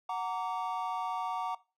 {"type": "chord", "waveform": "triangle", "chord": "Gb augmented", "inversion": "none", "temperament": "just", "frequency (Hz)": [740, 925, 1156.2], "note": ["Gb5", "Bb5", "D6"], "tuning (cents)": [0, -14, -27], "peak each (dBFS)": [-34, -35, -36], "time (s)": [0.09, 1.55], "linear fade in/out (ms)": 5, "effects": ["noise-tail reverb RT60 0.3 s tail -20 dB re dry"]}